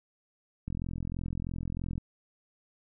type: click train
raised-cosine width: 5 ms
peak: -23 dBFS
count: 57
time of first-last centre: 0.68-1.979 s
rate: 43.1 Hz
effects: none